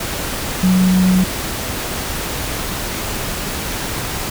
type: tone in noise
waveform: sine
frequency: 185 Hz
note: F#3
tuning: in tune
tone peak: -10 dBFS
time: 0.63-1.24 s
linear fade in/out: 5 ms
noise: pink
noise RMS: -23 dBFS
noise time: 0-4.3 s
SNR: +10 dB
effects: none